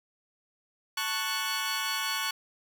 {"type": "chord", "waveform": "15% pulse", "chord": "F# minor", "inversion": "first", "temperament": "equal", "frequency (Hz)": [880, 1108.7, 1480], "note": ["A5", "C#6", "F#6"], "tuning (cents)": [0, 0, 0], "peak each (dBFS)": [-30, -26, -26], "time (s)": [0.97, 2.31], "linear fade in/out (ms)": 5, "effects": []}